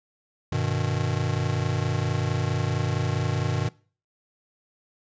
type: chord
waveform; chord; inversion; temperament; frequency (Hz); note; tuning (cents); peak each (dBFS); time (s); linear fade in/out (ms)
square; G augmented; none; just; 98 / 122.5 / 153.12; G2 / B2 / D#3; 0 / -14 / -27; -29 / -28 / -29; 0.52-3.69; 5
effects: noise-tail reverb RT60 0.4 s tail -22 dB re dry + resampled to 16000 Hz